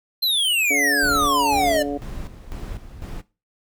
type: exponential sweep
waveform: square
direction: down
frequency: 4186 to 580 Hz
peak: -18 dBFS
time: 0.22-1.83 s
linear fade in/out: 10 ms
type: harmonic tone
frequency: 142.8 Hz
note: D3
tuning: 48 cents flat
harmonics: 2 / 3 / 4 / 5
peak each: -25 / -29 / -31 / -33 dBFS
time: 0.7-1.98 s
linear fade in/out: 10 ms
type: noise with tremolo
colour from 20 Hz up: brown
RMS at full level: -31 dBFS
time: 1.02-3.22 s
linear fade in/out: 20 ms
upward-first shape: square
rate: 2 Hz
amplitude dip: 65%
effects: noise-tail reverb RT60 0.3 s tail -19 dB re dry